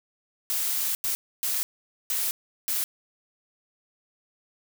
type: noise bursts at uneven times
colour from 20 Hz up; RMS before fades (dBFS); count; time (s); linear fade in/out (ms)
blue; -27; 5; 0.5-0.95 / 1.04-1.15 / 1.43-1.63 / 2.1-2.31 / 2.68-2.84; 0
effects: none